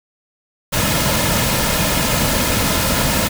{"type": "noise with comb filter", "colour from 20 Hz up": "pink", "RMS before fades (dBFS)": -17, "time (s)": [0.72, 3.29], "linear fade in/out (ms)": 20, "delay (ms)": 2.6, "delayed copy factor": -0.5, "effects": []}